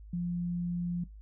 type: tone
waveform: sine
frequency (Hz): 174.61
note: F3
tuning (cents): 0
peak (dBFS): -30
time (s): 0.13-1.04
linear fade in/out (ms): 5
effects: noise-tail reverb RT60 0.2 s tail -21 dB re dry + added 52 Hz sine -46 dBFS peak until 1.21 s